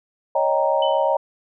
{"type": "chord", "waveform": "sine", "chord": "Eb dominant seventh", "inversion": "third", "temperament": "equal", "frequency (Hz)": [554.4, 622.3, 784, 932.3], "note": ["Db5", "Eb5", "G5", "Bb5"], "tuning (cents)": [0, 0, 0, 0], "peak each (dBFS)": [-21, -21, -25, -22], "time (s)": [0.35, 1.17], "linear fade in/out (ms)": 5}
{"type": "tone with exponential decay", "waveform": "sine", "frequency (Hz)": 3011, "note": "F#7", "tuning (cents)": 30, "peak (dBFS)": -24, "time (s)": [0.82, 1.16], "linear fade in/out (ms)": 5, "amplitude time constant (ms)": 73}
{"effects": []}